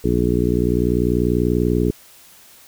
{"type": "harmonic tone", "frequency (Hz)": 60.2, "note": "B1", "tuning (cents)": -44, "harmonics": [1, 2, 3, 4, 5, 6, 7], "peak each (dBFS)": [-23, -23, -23, -23, -23, -23, -23], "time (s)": [0.04, 1.91], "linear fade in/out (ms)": 5, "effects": ["white hiss -47 dBFS RMS until 2.67 s"]}